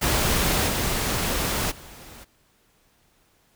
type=noise with level steps; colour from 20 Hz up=pink; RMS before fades=-22 / -25 / -44 dBFS; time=0.01-2.25 s; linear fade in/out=20 ms; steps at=0.67 / 1.7 s; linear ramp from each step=20 ms; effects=pink hiss -63 dBFS RMS until 3.55 s